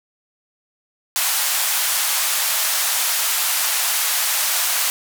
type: band-pass noise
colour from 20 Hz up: white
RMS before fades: -20 dBFS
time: 1.16-4.9 s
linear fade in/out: 0 ms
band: 700 to 16000 Hz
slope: 24 dB/octave
effects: none